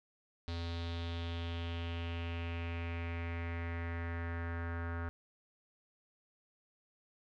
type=tone with low-pass filter sweep; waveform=square; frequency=84.6 Hz; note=E2; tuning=45 cents sharp; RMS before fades=-39 dBFS; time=0.48-5.09 s; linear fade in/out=0 ms; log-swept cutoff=4100 to 1500 Hz; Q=4; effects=none